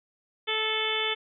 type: harmonic tone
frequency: 436.8 Hz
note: A4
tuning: 13 cents flat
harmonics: 1 / 2 / 3 / 4 / 5 / 6 / 7 / 8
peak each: -33 / -37 / -36 / -37 / -32 / -37 / -32 / -31 dBFS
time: 0.47-1.15 s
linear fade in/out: 20 ms
effects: none